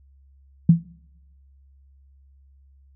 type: tone with exponential decay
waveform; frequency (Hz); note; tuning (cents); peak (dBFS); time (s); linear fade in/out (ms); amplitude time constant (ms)
sine; 167.4; E3; +27; -6; 0.69-0.85; 5; 33
effects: noise-tail reverb RT60 0.9 s tail -24 dB re dry + added 68 Hz sine -51 dBFS peak until 2.95 s